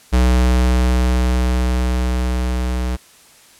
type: tone with level ramp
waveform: square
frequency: 62.2 Hz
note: B1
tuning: 13 cents sharp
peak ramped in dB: -11 to -19 dBFS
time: 0.12-2.97 s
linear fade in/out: 20 ms
effects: white hiss -47 dBFS RMS until 3.59 s + low-pass 11000 Hz 12 dB/octave